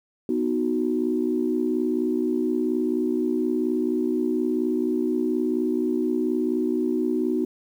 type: chord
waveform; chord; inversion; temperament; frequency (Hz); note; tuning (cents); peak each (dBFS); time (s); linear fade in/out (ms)
sine; B major; none; equal; 246.9 / 311.1 / 370; B3 / D#4 / F#4; 0 / 0 / 0; -25; 0.29-7.45; 2
effects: tanh soft clip ceiling -11 dBFS + 9-bit